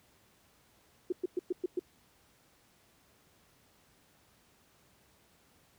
sine tone bursts, 360 Hz, F#4, 47 cents flat, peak -28 dBFS, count 6, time 1.1-1.794 s, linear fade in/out 5 ms, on 24 ms, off 110 ms, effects pink hiss -66 dBFS RMS until 5.78 s + high-pass 60 Hz 12 dB/octave

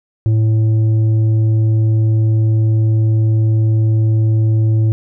sine tone with tanh clipping, 110 Hz, A2, in tune, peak -11 dBFS, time 0.26-4.92 s, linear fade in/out 0 ms, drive 6 dB, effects none

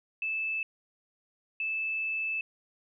sine tone bursts at uneven times, 2626 Hz, E7, 7 cents flat, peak -29 dBFS, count 2, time 0.22-0.63 / 1.6-2.41 s, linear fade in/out 2 ms, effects none

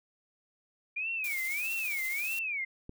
sine tone with vibrato, 2370 Hz, D7, 15 cents sharp, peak -31 dBFS, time 0.96-2.65 s, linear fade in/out 10 ms, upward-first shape sine, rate 1.6 Hz, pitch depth 240 cents each way
blue noise with tremolo, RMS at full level -39 dBFS, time 1.24-2.39 s, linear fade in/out 2 ms, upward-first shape triangle, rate 15 Hz, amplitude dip 35%
click, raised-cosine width 3 ms, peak -30 dBFS, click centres 2.894 s
effects none

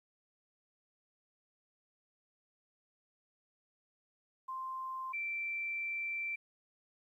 sine tone pair in turn, 1046.5 / 2343 Hz, C6 / D7, 0 / -5 cents, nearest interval octave + major second, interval 1395 cents, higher second, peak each -38 / -35 dBFS, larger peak second, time 4.48-5.13 / 5.13-6.36 s, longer second, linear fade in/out 10 ms, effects 12-bit

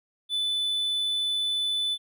triangle tone, 3497 Hz, A7, 11 cents flat, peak -23 dBFS, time 0.29-1.98 s, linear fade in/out 50 ms, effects none

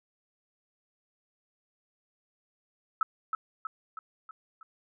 sine tone with echo, 1300 Hz, E6, 24 cents flat, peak -22 dBFS, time 3.01-3.03 s, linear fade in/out 2 ms, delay 320 ms, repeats 5, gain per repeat -5 dB, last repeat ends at 4.63 s, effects none

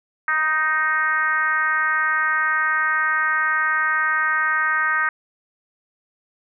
sine tone with frequency modulation, 1555 Hz, G6, 14 cents flat, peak -17 dBFS, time 0.28-5.09 s, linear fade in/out 2 ms, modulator 307 Hz, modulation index 1.3, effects none

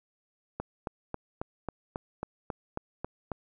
click train, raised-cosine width 1 ms, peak -19 dBFS, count 11, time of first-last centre 0.6-3.317 s, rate 3.68 Hz, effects none

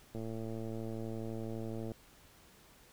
click train, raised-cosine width 2 ms, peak -29 dBFS, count 199, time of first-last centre 0.15-1.918 s, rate 112 Hz, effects pink hiss -61 dBFS RMS until 2.92 s

